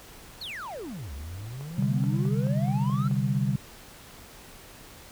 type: exponential two-way sweep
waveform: triangle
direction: down then up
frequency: 4514 to 65.41 to 1382 Hz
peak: -33 dBFS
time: 0.41-3.08 s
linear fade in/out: 5 ms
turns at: 1.13 s
type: click train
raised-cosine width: 1 ms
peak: -30 dBFS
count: 8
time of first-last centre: 1.61-3.112 s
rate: 4.66 Hz
type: chord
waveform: sine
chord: C suspended second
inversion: none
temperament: just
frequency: 130.81 / 147.16 / 196.22 Hz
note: C3 / D3 / G3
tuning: 0 / +4 / +2 cents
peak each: -26 / -28 / -28 dBFS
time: 1.78-3.56 s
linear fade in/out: 5 ms
effects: pink hiss -48 dBFS RMS until 5.11 s